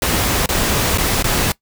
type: noise with dropouts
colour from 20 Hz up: pink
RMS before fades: -17 dBFS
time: 0.02-1.52 s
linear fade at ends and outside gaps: 2 ms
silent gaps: 0.46-0.489 / 0.976-0.982 / 1.225-1.242 s
effects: noise-tail reverb RT60 0.1 s tail -20 dB re dry